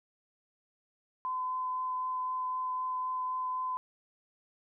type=tone with vibrato; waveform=sine; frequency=1019 Hz; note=C6; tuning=46 cents flat; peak=-31 dBFS; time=1.25-3.77 s; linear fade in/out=0 ms; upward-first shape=triangle; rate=3.9 Hz; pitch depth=9 cents each way; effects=none